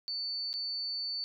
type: tone with dropouts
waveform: sine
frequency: 4500 Hz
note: C#8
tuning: 25 cents sharp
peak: -33 dBFS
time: 0.08-1.24 s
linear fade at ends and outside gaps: 0 ms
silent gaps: 0.53-0.539 s
effects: none